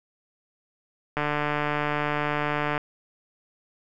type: click train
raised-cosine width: 0.5 ms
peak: -11 dBFS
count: 239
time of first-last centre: 1.17-2.778 s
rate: 148 Hz
effects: none